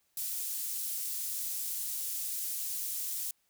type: high-pass noise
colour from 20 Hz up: pink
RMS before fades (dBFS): -36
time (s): 0.17-3.31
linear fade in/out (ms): 2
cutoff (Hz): 9400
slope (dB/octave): 12
effects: white hiss -74 dBFS RMS until 3.49 s